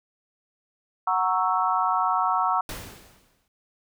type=chord; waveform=sine; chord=F# dominant seventh; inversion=none; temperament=equal; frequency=740 / 932.3 / 1108.7 / 1318.5 Hz; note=F#5 / A#5 / C#6 / E6; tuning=0 / 0 / 0 / 0 cents; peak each=-26 dBFS; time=1.07-2.61 s; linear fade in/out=5 ms
type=noise with exponential decay; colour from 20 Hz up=pink; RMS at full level=-33 dBFS; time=2.69-3.48 s; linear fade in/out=2 ms; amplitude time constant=170 ms
effects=none

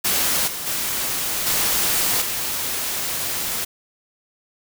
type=noise with level steps; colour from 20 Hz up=white; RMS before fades=-20 / -29 / -24 / -20 / -25 dBFS; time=0.04-3.65 s; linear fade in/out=10 ms; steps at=0.47 / 0.66 / 1.46 / 2.21 s; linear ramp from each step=10 ms; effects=none

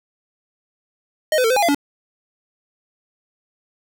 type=tone with pitch steps; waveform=square; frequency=621 / 506 / 451.1 / 512 / 820 / 683 / 285.6 Hz; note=D#5 / B4 / A4 / C5 / G#5 / F5 / D4; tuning=-3 / +42 / +43 / -38 / -22 / -39 / -48 cents; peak=-15 dBFS; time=1.32-1.747 s; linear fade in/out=2 ms; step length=61 ms; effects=none

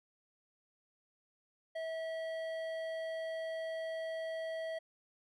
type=tone with hard clipping; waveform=triangle; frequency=648 Hz; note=E5; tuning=30 cents flat; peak=-39 dBFS; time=1.75-4.79 s; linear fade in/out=10 ms; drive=14 dB; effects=none

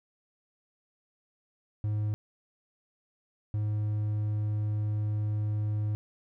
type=tone pair in turn; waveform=triangle; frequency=105.7 / 105.7 Hz; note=G#2 / G#2; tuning=+31 / +31 cents; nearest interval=unison; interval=0 cents; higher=neither; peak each=-25 dBFS; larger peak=neither; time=1.84-2.14 / 3.54-5.95 s; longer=second; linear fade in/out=0 ms; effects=none

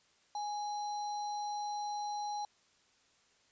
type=tone with sample-and-hold; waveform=sine; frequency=830.6 Hz; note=G#5; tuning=in tune; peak=-35 dBFS; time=0.35-2.45 s; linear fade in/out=2 ms; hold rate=4900 Hz; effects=white hiss -69 dBFS RMS until 3.51 s + resampled to 16000 Hz

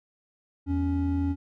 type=tone pair together; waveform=triangle; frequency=82.86 / 280 Hz; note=E2 / C#4; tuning=+9 / +18 cents; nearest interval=octave + major sixth; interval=2109 cents; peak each=-25 / -24 dBFS; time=0.66-1.36 s; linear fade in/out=50 ms; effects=none

